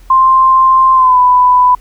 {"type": "tone with pitch glide", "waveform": "sine", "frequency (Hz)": [1049, 995.9], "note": ["C6", "B5"], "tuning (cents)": [4, 14], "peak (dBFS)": -4, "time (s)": [0.1, 1.75], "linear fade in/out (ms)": 5, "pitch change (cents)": -90, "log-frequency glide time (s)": [0.94, 1.19], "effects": ["added 42 Hz sine -35 dBFS peak until 1.8 s", "pink hiss -48 dBFS RMS until 1.8 s"]}